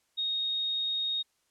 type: tone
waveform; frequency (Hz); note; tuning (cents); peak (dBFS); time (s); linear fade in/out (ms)
sine; 3729; A#7; 0; -28; 0.17-1.23; 20
effects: white hiss -73 dBFS RMS until 1.5 s + low-pass 10000 Hz 12 dB/octave